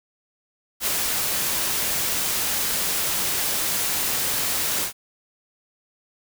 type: noise with ADSR envelope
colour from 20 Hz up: white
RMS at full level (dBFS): -22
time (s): 0.8-4.93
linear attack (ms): 64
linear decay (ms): 20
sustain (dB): -2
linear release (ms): 100
effects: none